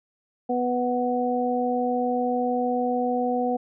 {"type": "harmonic tone", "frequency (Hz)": 246.9, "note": "B3", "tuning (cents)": 0, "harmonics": [1, 2, 3], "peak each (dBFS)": [-26, -26, -26], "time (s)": [0.49, 3.57], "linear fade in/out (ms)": 10, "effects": []}